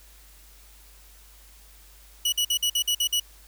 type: tone bursts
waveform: sawtooth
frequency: 2935 Hz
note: F#7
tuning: 15 cents flat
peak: -18 dBFS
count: 8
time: 2.25-3.199 s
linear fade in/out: 5 ms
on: 74 ms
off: 51 ms
effects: added 50 Hz sine -51 dBFS peak until 3.47 s + white hiss -54 dBFS RMS until 3.47 s